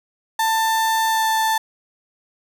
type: tone with pitch glide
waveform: 35% pulse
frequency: 890 to 883.9 Hz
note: A5 to A5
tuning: +20 to +8 cents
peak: -15 dBFS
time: 0.39-1.58 s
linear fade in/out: 5 ms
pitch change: -12 cents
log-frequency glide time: 1.08-1.29 s
effects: none